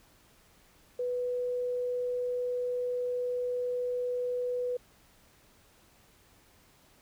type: tone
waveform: sine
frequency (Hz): 493.9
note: B4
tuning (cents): 0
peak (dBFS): -29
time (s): 0.99-4.77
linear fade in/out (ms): 5
effects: pink hiss -62 dBFS RMS until 7.01 s